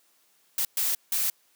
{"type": "noise bursts at uneven times", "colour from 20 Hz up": "blue", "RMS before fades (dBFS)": -26, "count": 3, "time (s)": [[0.58, 0.65], [0.77, 0.95], [1.12, 1.3]], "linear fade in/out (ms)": 2, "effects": ["white hiss -65 dBFS RMS until 1.55 s", "high-pass 200 Hz 12 dB/octave"]}